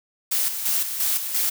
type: noise with tremolo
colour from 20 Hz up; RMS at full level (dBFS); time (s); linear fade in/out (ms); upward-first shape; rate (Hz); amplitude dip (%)
blue; -22; 0.31-1.5; 10; square; 2.9; 55
effects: none